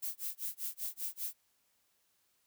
violet noise with tremolo, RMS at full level -37 dBFS, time 0.02-1.34 s, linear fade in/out 10 ms, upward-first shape sine, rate 5.1 Hz, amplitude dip 100%, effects white hiss -75 dBFS RMS until 2.46 s

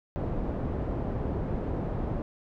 pink low-pass noise, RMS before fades -31 dBFS, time 0.16-2.22 s, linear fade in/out 0 ms, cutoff 580 Hz, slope 12 dB/octave, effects none

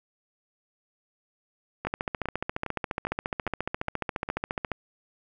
two click trains, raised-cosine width 0.5 ms, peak -17 / -13 dBFS, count 7 / 42, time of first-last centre 1.85-4.289 / 1.87-4.717 s, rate 2.46 / 14.4 Hz, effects none

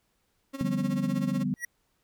35% pulse tone with tremolo, 272.3 Hz, C#4, 31 cents flat, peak -30 dBFS, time 0.53-1.44 s, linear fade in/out 20 ms, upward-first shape sine, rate 16 Hz, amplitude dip 80%
sine chord, G dominant seventh, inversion second, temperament equal with one note detuned, 146.83 / 175.12 / 196 / 246.9 Hz, D3 / F3 / G3 / B3, 0 / +5 / 0 / 0 cents, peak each -33 / -34 / -30 / -30 dBFS, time 0.61-1.54 s, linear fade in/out 0 ms
square tone with exponential growth, 1920 Hz, B6, 49 cents flat, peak -28 dBFS, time 1.56-1.65 s, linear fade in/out 5 ms, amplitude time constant 18 ms
effects pink hiss -73 dBFS RMS until 2.03 s

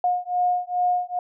sine beating tone pair, 717 / 719.4 Hz, F5 / F#5, +45 / -49 cents, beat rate 2.4 Hz, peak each -23 / -23 dBFS, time 0.04-1.19 s, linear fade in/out 2 ms, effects none

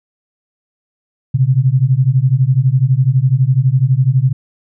sine beating tone pair, 124.7 / 136.7 Hz, B2 / C#3, +17 / -24 cents, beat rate 12 Hz, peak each -12 dBFS, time 1.34-4.33 s, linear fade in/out 10 ms, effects none

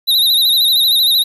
square tone with vibrato, 3848 Hz, B7, 46 cents flat, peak -10 dBFS, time 0.07-1.24 s, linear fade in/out 20 ms, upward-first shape sine, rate 13 Hz, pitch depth 84 cents each way, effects 8-bit

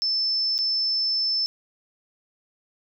sine tone with dropouts, 5280 Hz, E8, 2 cents sharp, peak -21 dBFS, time 0.02-1.46 s, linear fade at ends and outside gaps 0 ms, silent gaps 0.58-0.588 s, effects none

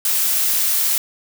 blue noise, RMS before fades -18 dBFS, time 0.05-0.98 s, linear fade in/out 2 ms, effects none

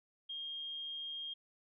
sine tone, 3227 Hz, G7, 50 cents sharp, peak -40 dBFS, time 0.29-1.34 s, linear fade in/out 10 ms, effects none

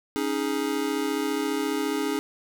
square chord, C# suspended second, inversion none, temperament just, 277.2 / 311.8 / 415.8 Hz, C#4 / D#4 / G#4, 0 / +4 / +2 cents, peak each -30 dBFS, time 0.16-2.19 s, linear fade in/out 0 ms, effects none

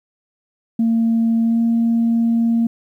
sine tone with pitch glide, 228.2 to 230.9 Hz, A#3 to A#3, -37 to -16 cents, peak -12 dBFS, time 0.79-2.67 s, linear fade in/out 5 ms, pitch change +21 cents, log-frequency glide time 1.42-1.6 s, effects tanh soft clip ceiling -10 dBFS + 9-bit

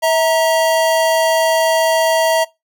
square tone pair together, 648.1 / 932.3 Hz, E5 / A#5, -30 / 0 cents, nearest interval tritone, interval 630 cents, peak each -14 / -18 dBFS, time 0.02-2.45 s, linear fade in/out 20 ms, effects noise-tail reverb RT60 0.2 s tail -22 dB re dry

